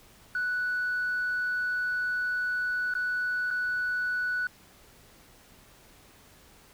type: tone with dropouts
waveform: sine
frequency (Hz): 1480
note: F#6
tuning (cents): 0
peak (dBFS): -25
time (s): 0.35-4.47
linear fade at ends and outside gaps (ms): 2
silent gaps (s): 2.939-2.951 / 3.505-3.51
effects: tanh soft clip ceiling -24 dBFS + pink hiss -56 dBFS RMS until 6.73 s